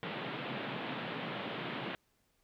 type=band-pass noise; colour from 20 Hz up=pink; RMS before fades=-40 dBFS; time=0.03-1.95 s; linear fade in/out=0 ms; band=130 to 3600 Hz; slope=48 dB/octave; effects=pink hiss -75 dBFS RMS until 2.43 s